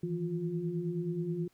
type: tone cluster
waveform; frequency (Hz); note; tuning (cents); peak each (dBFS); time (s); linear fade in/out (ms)
sine; 158.9 / 168.3 / 353.6; D#3 / E3 / F4; +37 / +36 / +22; -39 / -34 / -36; 0.03-1.48; 5
effects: pink hiss -70 dBFS RMS until 1.53 s